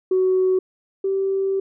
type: tone pair in turn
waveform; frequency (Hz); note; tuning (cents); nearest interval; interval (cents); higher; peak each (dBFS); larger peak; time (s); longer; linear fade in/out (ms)
sine; 373.1 / 387.8; F#4 / G4; +14 / -19; minor second; 67; second; -14 / -18; first; 0.11-0.59 / 1.04-1.6; second; 5
effects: tanh soft clip ceiling -11 dBFS